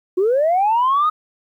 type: linear sweep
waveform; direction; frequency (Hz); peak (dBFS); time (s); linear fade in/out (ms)
sine; up; 350 to 1266; -12; 0.17-1.1; 10
effects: tanh soft clip ceiling -10 dBFS + 9-bit